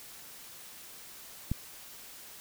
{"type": "click", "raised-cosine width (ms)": 5, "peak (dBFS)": -17, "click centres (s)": 1.516, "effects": ["white hiss -49 dBFS RMS until 2.4 s"]}